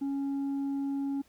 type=tone with tanh clipping; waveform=sine; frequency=277.2 Hz; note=C#4; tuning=in tune; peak=-30 dBFS; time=0.01-1.22 s; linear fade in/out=10 ms; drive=3 dB; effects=pink hiss -65 dBFS RMS until 1.28 s